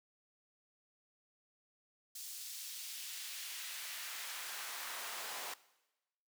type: noise with high-pass filter sweep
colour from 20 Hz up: pink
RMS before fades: -45 dBFS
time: 2.15-5.54 s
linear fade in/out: 5 ms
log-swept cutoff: 5500 to 680 Hz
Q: 0.88
effects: noise-tail reverb RT60 1.0 s tail -19 dB re dry